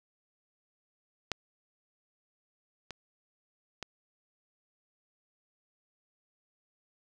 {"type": "clicks", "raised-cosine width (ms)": 0.2, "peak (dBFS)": [-13, -23, -20], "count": 3, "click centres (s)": [1.317, 2.907, 3.827], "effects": []}